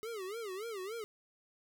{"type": "tone with vibrato", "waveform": "square", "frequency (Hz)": 415.3, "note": "G#4", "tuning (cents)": 0, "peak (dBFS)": -40, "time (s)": [0.03, 1.04], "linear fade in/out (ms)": 0, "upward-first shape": "sine", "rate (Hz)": 3.5, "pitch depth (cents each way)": 210, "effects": []}